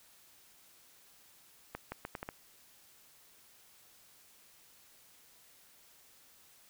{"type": "accelerating click train", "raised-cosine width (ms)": 0.5, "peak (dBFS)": -24, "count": 6, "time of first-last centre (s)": [1.75, 2.289], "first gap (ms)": 170, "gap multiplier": 0.77, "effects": ["white hiss -62 dBFS RMS until 6.69 s"]}